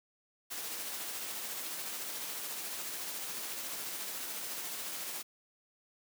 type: noise with tremolo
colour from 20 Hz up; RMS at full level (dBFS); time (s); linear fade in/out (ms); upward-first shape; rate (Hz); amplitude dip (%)
white; -39; 0.5-5.23; 20; sine; 14; 25
effects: high-pass 200 Hz 12 dB/octave